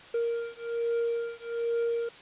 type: beating tone pair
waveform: triangle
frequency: 466.2 / 467.4 Hz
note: A#4 / A#4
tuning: 0 / +5 cents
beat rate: 1.2 Hz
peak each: -29 dBFS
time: 0.14-2.09 s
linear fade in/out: 5 ms
effects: white hiss -49 dBFS RMS until 2.21 s + resampled to 8000 Hz